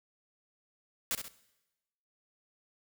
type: noise with echo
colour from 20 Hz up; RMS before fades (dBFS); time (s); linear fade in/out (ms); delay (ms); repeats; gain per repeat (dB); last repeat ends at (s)
white; -32; 1.11-1.15; 0; 66; 2; -7; 1.282
effects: noise-tail reverb RT60 1.0 s tail -19 dB re dry